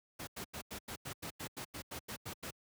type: noise bursts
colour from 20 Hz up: pink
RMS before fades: -43 dBFS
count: 14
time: 0.19-2.509 s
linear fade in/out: 10 ms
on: 83 ms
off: 89 ms
effects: high-pass 80 Hz 12 dB/octave